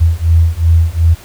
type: beating tone pair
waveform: sine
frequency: 81.4 / 84.1 Hz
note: E2 / E2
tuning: -21 / +35 cents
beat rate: 2.7 Hz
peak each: -10 dBFS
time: 0-1.15 s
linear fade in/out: 20 ms
effects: pink hiss -37 dBFS RMS until 1.24 s